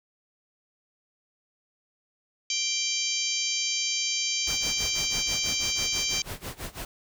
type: harmonic tone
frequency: 785 Hz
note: G5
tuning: 2 cents sharp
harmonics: 3 / 4 / 5 / 6 / 7 / 8 / 9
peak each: -33 / -32 / -38 / -32 / -35 / -31 / -38 dBFS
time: 2.5-6.22 s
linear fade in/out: 2 ms
type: noise with tremolo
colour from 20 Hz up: pink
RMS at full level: -35 dBFS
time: 4.47-6.85 s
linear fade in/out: 2 ms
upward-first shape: sine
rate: 6.1 Hz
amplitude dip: 90%
effects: none